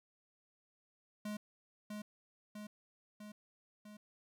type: tone with echo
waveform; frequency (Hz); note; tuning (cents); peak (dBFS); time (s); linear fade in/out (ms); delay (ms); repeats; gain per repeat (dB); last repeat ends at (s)
square; 210; G#3; +19; -40; 1.25-1.37; 5; 650; 4; -3; 3.97
effects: none